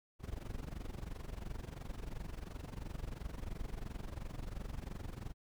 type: noise with amplitude modulation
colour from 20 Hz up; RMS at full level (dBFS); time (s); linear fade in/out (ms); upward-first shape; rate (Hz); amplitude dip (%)
brown; -40; 0.19-5.34; 50; sine; 22.9; 85
effects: none